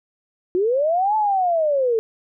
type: linear two-way sweep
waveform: sine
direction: up then down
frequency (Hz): 347.9 to 876 to 433.7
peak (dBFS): -16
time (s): 0.55-1.99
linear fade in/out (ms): 0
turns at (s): 1.16
effects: none